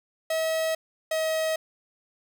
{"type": "tone pair in turn", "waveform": "45% pulse", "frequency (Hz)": [642, 636.5], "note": ["E5", "D#5"], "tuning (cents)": [-46, 39], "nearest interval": "unison", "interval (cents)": 15, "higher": "first", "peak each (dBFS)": -24, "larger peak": "neither", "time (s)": [[0.3, 0.75], [1.11, 1.56]], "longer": "neither", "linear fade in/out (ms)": 5, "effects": []}